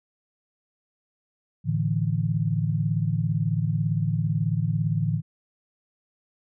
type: chord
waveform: sine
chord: A suspended fourth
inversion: none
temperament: equal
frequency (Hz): 110 / 146.83 / 164.81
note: A2 / D3 / E3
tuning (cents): 0 / 0 / 0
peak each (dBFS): -26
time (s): 1.64-5.22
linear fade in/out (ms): 50
effects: none